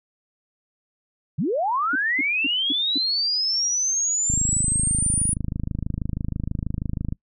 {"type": "linear sweep", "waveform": "sine", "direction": "up", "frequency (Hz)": [116.54, 9790], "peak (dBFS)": -20, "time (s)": [1.38, 5.34], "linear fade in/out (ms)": 10}
{"type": "tone bursts", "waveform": "sine", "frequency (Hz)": 282.8, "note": "C#4", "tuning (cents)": 35, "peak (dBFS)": -23, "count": 5, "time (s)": [1.93, 2.98], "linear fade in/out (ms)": 5, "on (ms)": 26, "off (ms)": 230}
{"type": "click train", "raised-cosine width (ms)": 5, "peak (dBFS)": -14, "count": 75, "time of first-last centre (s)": [4.3, 7.124], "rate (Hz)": 26.2}
{"effects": ["noise-tail reverb RT60 0.1 s tail -25 dB re dry"]}